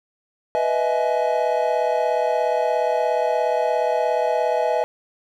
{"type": "chord", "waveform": "triangle", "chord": "E major seventh", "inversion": "second", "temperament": "equal with one note detuned", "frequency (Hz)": [493.9, 622.3, 659.3, 845.1], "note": ["B4", "D#5", "E5", "G#5"], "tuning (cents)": [0, 0, 0, 30], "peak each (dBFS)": [-22, -21, -22, -22], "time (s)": [0.55, 4.84], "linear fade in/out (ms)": 0, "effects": []}